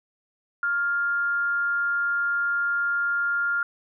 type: tone with amplitude modulation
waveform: sine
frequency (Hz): 1403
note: F6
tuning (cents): +8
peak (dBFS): -20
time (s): 0.63-3.63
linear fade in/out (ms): 2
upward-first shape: sine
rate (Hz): 287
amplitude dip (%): 35
effects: none